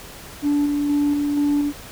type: tone with tremolo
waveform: sine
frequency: 290 Hz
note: D4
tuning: 22 cents flat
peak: -14 dBFS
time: 0.42-1.73 s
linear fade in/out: 50 ms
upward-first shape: square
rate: 2.1 Hz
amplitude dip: 35%
effects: tanh soft clip ceiling -14 dBFS + pink hiss -39 dBFS RMS until 1.91 s